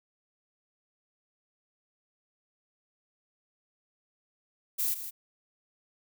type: noise with echo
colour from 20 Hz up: violet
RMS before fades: -29 dBFS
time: 4.78-4.95 s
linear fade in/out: 20 ms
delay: 160 ms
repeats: 1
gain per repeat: -10 dB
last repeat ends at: 5.11 s
effects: none